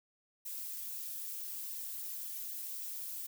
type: noise with flanger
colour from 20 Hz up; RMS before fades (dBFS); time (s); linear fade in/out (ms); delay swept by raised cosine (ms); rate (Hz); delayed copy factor
violet; -42; 0.45-3.27; 10; 1.3 to 5.3; 3.8; -0.85
effects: none